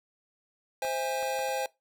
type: chord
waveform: square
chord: C augmented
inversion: none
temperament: just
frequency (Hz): 523.3 / 654.1 / 817.6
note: C5 / E5 / G#5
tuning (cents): 0 / -14 / -27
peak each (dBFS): -33 / -38 / -33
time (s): 0.82-1.66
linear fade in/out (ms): 2
type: clicks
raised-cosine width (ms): 0.5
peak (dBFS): -28 / -30 / -31 / -36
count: 4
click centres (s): 0.849 / 1.228 / 1.391 / 1.488
effects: noise-tail reverb RT60 0.2 s tail -21 dB re dry